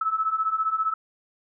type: beating tone pair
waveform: sine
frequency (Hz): 1294 / 1309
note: E6 / E6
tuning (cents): -32 / -13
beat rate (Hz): 15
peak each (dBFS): -27 / -24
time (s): 0.01-0.94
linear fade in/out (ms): 5
effects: none